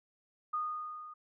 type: tone with level ramp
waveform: sine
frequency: 1231 Hz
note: D#6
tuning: 19 cents flat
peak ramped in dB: -30 to -46 dBFS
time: 0.53-1.14 s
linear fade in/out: 10 ms
effects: none